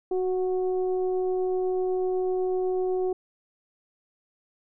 sine tone with frequency modulation, 370 Hz, F#4, in tune, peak -23 dBFS, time 0.11-3.13 s, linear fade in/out 5 ms, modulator 366 Hz, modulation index 0.49, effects none

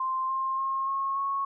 sine tone with pitch steps, 1046.5 / 1059.9 / 1073.4 / 1087.2 / 1101.1 Hz, C6 / C6 / C6 / C#6 / C#6, 0 / +22 / +44 / -34 / -12 cents, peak -26 dBFS, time 0-1.45 s, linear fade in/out 5 ms, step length 290 ms, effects none

